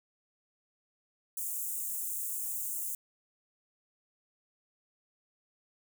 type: high-pass noise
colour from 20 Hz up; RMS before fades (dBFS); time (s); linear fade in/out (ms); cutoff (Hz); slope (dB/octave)
white; -36; 1.37-2.95; 2; 7000; 48
effects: none